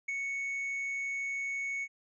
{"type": "tone with ADSR envelope", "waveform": "triangle", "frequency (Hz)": 2217, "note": "C#7", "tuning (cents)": 0, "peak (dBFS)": -28, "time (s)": [0.08, 1.88], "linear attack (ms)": 9, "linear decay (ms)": 12, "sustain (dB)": -3, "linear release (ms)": 51, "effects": ["resampled to 22050 Hz"]}